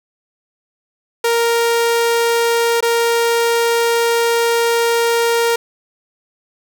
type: tone with dropouts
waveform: sawtooth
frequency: 466.2 Hz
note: A#4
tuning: in tune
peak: -9 dBFS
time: 1.24-5.56 s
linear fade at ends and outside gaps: 5 ms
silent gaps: 2.807-2.825 s
effects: none